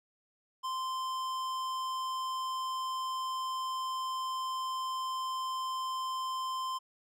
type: tone with tanh clipping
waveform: sine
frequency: 1040 Hz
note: C6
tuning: 11 cents flat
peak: -35 dBFS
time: 0.63-6.79 s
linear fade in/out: 20 ms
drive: 17 dB
effects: none